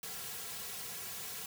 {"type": "noise with comb filter", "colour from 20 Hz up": "white", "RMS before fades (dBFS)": -43, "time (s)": [0.03, 1.46], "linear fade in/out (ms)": 2, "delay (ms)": 3.3, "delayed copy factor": -0.9, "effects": []}